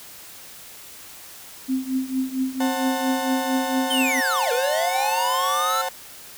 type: tone with tremolo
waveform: sine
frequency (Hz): 261.6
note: C4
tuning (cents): 0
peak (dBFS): -18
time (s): 1.68-4.21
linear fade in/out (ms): 20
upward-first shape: triangle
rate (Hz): 4.4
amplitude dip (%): 90
type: chord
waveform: 35% pulse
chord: F# diminished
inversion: second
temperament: just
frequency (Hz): 532.8 / 740 / 888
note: C5 / F#5 / A5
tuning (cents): +31 / 0 / +16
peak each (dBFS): -27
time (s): 2.6-5.89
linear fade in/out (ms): 5
type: linear two-way sweep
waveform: square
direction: down then up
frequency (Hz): 3169 to 466.2 to 1358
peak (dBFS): -22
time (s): 3.9-5.82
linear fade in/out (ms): 10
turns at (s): 4.52
effects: white hiss -42 dBFS RMS until 6.37 s